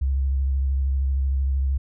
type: tone with vibrato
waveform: sine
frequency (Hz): 67.4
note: C#2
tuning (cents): -48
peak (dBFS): -19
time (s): 0.01-1.78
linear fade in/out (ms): 10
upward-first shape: triangle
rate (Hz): 13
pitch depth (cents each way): 48
effects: none